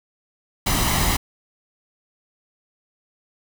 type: noise with comb filter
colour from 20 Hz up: pink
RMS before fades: -20 dBFS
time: 0.66-1.17 s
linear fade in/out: 10 ms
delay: 1 ms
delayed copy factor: +0.55
effects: none